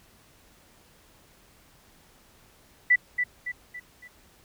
sine tone with echo, 1975.5 Hz, B6, in tune, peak -15 dBFS, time 2.9-2.96 s, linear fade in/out 10 ms, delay 280 ms, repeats 4, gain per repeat -7 dB, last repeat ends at 4.08 s, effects pink hiss -58 dBFS RMS until 4.44 s

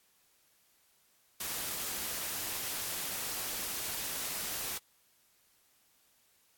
white noise, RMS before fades -37 dBFS, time 1.4-4.78 s, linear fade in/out 5 ms, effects white hiss -69 dBFS RMS until 6.57 s + AAC 64 kbps

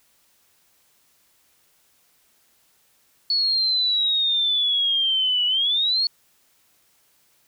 sine exponential two-way sweep, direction down then up, 4415 to 2925 to 4415 Hz, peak -18 dBFS, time 3.3-6.07 s, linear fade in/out 2 ms, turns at 5.46 s, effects white hiss -62 dBFS RMS until 7.47 s

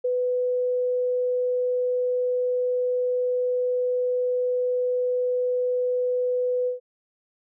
sine tone with ADSR envelope, 498 Hz, B4, 14 cents sharp, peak -19 dBFS, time 0.04-6.8 s, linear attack 11 ms, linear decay 10 ms, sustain -2 dB, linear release 130 ms, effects none

